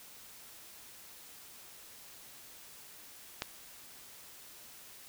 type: click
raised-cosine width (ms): 0.2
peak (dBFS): -16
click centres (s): 3.421
effects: white hiss -53 dBFS RMS until 5.08 s